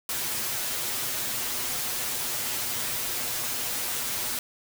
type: noise with comb filter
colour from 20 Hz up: white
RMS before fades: -30 dBFS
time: 0.09-4.39 s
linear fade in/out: 2 ms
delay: 8.2 ms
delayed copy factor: +0.75
effects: none